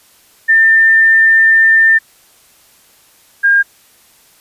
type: tone pair in turn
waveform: sine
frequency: 1796 / 1613.3 Hz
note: A6 / G6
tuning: +35 / +49 cents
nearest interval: major second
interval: 186 cents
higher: first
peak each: -5 / -6 dBFS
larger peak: first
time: 0.48-1.99 / 3.43-3.63 s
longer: first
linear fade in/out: 20 ms
effects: white hiss -48 dBFS RMS until 4.4 s + resampled to 32000 Hz